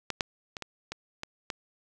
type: clicks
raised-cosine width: 0.2 ms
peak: -13 / -9 / -20 / -19 / -18 / -18 / -15 dBFS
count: 7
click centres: 0.103 / 0.208 / 0.568 / 0.623 / 0.92 / 1.234 / 1.502 s
effects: none